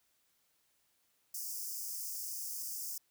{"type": "high-pass noise", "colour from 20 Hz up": "white", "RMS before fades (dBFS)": -41, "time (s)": [1.34, 2.98], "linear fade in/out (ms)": 5, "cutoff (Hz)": 4900, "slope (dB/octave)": 96, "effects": ["white hiss -75 dBFS RMS until 3.1 s"]}